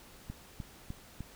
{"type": "click train", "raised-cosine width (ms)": 5, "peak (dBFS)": -27, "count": 4, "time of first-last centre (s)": [0.3, 1.206], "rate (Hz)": 3.31, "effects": ["pink hiss -55 dBFS RMS until 1.35 s"]}